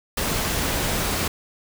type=noise; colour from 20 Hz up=pink; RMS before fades=-24 dBFS; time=0.17-1.28 s; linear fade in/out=5 ms; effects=none